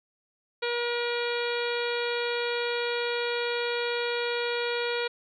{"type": "harmonic tone", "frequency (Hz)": 477.7, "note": "A#4", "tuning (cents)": 42, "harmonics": [1, 2, 3, 4, 5, 6, 7, 8, 9], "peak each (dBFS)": [-29, -37, -35, -39, -36, -43, -40, -40, -41], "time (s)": [0.62, 5.08], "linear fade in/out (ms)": 10, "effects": []}